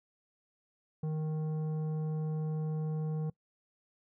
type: tone with tanh clipping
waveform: sine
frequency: 155.56 Hz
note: D#3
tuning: in tune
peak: -33 dBFS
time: 1.03-3.3 s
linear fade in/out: 5 ms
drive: 10 dB
effects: noise-tail reverb RT60 0.1 s tail -23 dB re dry